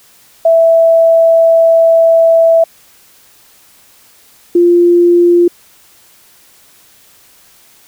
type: tone pair in turn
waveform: sine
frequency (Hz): 659.3 / 347.9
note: E5 / F4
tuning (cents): 0 / -7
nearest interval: major seventh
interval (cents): 1107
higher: first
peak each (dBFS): -4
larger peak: neither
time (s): 0.45-2.64 / 4.55-5.48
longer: first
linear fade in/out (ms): 5
effects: white hiss -45 dBFS RMS until 7.87 s